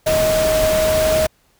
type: tone in noise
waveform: sine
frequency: 628 Hz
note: D#5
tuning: 16 cents sharp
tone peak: -14 dBFS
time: 0.06-1.27 s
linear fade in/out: 10 ms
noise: pink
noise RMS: -22 dBFS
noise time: 0.06-1.27 s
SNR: +5 dB
effects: pink hiss -59 dBFS RMS until 1.59 s